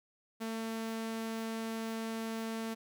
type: tone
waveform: sawtooth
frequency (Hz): 224.5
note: A3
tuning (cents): +35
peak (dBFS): -32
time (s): 0.4-2.75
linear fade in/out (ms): 20
effects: none